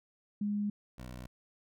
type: tone pair in turn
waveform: sine / 15% pulse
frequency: 206.2 / 62.14 Hz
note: G#3 / B1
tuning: -12 / +11 cents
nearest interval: octave + major sixth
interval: 2077 cents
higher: first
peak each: -30 / -37 dBFS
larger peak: first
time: 0.41-0.7 / 0.98-1.27 s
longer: neither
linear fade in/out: 5 ms
effects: none